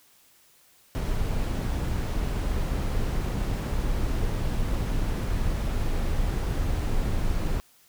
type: noise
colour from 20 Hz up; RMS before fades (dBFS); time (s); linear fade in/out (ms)
brown; -26; 0.95-7.6; 0
effects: white hiss -59 dBFS RMS until 7.88 s